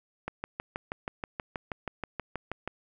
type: click train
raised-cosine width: 0.5 ms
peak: -18 dBFS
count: 16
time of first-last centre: 0.28-2.676 s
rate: 6.26 Hz
effects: none